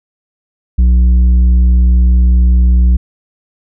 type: tone with tanh clipping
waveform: sine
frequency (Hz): 61.1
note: B1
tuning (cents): -18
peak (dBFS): -6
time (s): 0.78-2.97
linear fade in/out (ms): 10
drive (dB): 6
effects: none